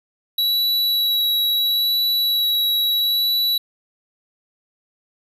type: tone with vibrato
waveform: square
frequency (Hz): 3911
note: B7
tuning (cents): -18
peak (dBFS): -17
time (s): 0.38-3.58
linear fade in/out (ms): 5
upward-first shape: sine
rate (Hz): 0.75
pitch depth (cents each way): 12
effects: none